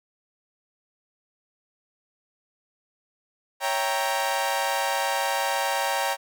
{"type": "chord", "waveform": "sawtooth", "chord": "C# diminished seventh", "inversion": "none", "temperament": "equal", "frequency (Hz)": [554.4, 659.3, 784, 932.3], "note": ["C#5", "E5", "G5", "Bb5"], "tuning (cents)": [0, 0, 0, 0], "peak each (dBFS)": [-26, -30, -24, -24], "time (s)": [3.6, 6.17], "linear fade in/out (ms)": 50, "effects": []}